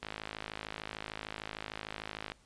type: click train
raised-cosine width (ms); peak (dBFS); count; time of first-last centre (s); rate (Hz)
0.3; -22; 123; 0.03-2.319; 53.3
effects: pink hiss -65 dBFS RMS until 2.45 s + resampled to 22050 Hz